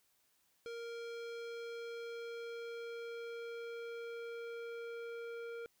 square tone with low-pass filter sweep, 466.2 Hz, A#4, in tune, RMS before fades -45 dBFS, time 0.66-5.66 s, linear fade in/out 0 ms, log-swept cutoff 4800 to 2200 Hz, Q 0.94, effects white hiss -75 dBFS RMS until 5.8 s

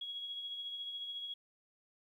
sine tone with tremolo, 3322 Hz, G#7, in tune, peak -38 dBFS, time 0.01-1.34 s, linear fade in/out 5 ms, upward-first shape triangle, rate 14 Hz, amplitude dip 45%, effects 12-bit

